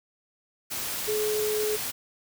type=tone in noise; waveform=sine; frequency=425.9 Hz; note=G#4; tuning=44 cents sharp; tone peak=-25 dBFS; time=1.07-1.77 s; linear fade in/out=20 ms; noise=white; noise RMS=-32 dBFS; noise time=0.7-1.92 s; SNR=+4 dB; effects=none